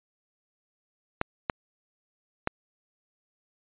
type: clicks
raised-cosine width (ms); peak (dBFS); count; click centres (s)
0.5; -10; 3; 1.214 / 1.498 / 2.474
effects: resampled to 8000 Hz